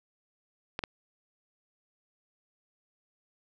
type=clicks; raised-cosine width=0.3 ms; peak=-16 dBFS; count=2; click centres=0.791 / 0.838 s; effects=none